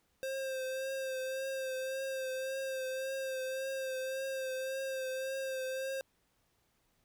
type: tone with vibrato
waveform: square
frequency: 528 Hz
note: C5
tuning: 16 cents sharp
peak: -36 dBFS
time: 0.23-6.01 s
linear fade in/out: 0 ms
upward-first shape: triangle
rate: 1.8 Hz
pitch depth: 32 cents each way
effects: pink hiss -75 dBFS RMS until 7.04 s